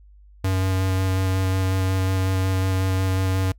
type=tone with vibrato; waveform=square; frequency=94.4 Hz; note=F#2; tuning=35 cents sharp; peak=-20 dBFS; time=0.44-3.52 s; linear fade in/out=5 ms; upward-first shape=square; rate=5.5 Hz; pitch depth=9 cents each way; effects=noise-tail reverb RT60 0.1 s tail -26 dB re dry + added 50 Hz sine -46 dBFS peak until 3.58 s